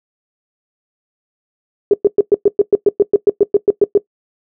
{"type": "tone bursts", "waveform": "sine", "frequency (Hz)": 407.5, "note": "G#4", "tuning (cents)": -33, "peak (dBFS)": -5, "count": 16, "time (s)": [1.91, 3.976], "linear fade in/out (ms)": 2, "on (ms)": 26, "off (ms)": 110, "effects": ["noise-tail reverb RT60 0.1 s tail -19 dB re dry"]}